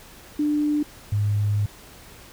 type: tone pair in turn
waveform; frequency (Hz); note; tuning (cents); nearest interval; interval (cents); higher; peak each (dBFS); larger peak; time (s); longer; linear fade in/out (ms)
sine; 297.2 / 103.45; D4 / G#2; +21 / -6; octave + tritone; 1827; first; -19; neither; 0.39-0.83 / 1.12-1.66; second; 5
effects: pink hiss -46 dBFS RMS until 2.32 s